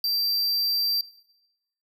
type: tone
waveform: square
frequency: 4699 Hz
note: D8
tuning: in tune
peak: -23 dBFS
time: 0.04-1.01 s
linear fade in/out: 2 ms
effects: noise-tail reverb RT60 0.9 s tail -19 dB re dry

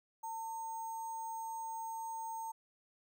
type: tone with sample-and-hold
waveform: sine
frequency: 901 Hz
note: A5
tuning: 41 cents sharp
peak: -39 dBFS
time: 0.23-2.52 s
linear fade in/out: 10 ms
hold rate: 7350 Hz
effects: none

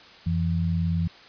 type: tone pair together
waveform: sine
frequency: 88.79 / 167.8 Hz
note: F2 / E3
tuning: +29 / +31 cents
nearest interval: major seventh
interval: 1102 cents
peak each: -25 / -24 dBFS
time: 0.26-1.08 s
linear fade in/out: 10 ms
effects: white hiss -48 dBFS RMS until 1.28 s + resampled to 11025 Hz

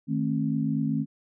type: chord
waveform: sine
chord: A diminished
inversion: second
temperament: equal with one note detuned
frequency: 155.56 / 220 / 268.4 Hz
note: Eb3 / A3 / C4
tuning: 0 / 0 / +44 cents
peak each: -28 dBFS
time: 0.07-1.06 s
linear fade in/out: 50 ms
effects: none

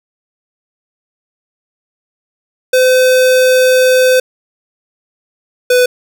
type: tone pair in turn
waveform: square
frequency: 511 / 498.2 Hz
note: C5 / B4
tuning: -41 / +15 cents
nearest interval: unison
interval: 44 cents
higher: first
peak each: -7 dBFS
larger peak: neither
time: 2.73-4.2 / 5.7-5.86 s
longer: first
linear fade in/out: 5 ms
effects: none

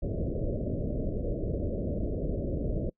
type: low-pass noise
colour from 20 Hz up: pink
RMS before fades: -31 dBFS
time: 0.02-2.9 s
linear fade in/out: 10 ms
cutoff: 630 Hz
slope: 96 dB/octave
effects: noise-tail reverb RT60 0.1 s tail -25 dB re dry

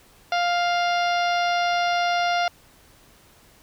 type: harmonic tone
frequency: 700 Hz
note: F5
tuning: 4 cents sharp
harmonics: 1 / 2 / 3 / 4 / 5 / 6 / 7 / 8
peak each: -21 / -27 / -31 / -33 / -35 / -37 / -38 / -39 dBFS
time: 0.32-2.48 s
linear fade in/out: 2 ms
effects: pink hiss -54 dBFS RMS until 3.62 s

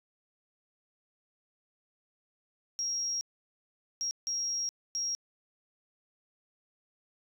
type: tone bursts at uneven times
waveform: triangle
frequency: 5610 Hz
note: F8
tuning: 7 cents sharp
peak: -27 dBFS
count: 4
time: 2.79-3.21 / 4.01-4.11 / 4.27-4.69 / 4.95-5.15 s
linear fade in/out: 0 ms
effects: tanh soft clip ceiling -28 dBFS

